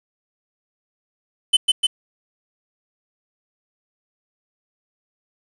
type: tone with echo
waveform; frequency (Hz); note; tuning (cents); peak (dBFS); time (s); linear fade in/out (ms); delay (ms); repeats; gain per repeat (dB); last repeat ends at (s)
square; 3038; F#7; +45; -11; 1.53-1.57; 10; 150; 2; -2; 1.87
effects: resampled to 22050 Hz + 7-bit